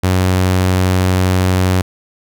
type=tone; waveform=sawtooth; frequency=92.5 Hz; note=F#2; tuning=in tune; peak=-7 dBFS; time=0.03-1.82 s; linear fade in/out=10 ms; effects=none